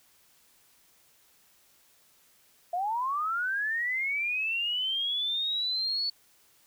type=linear sweep; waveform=sine; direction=up; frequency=680 to 4464 Hz; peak=-27 dBFS; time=2.73-6.1 s; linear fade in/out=5 ms; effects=white hiss -63 dBFS RMS until 6.66 s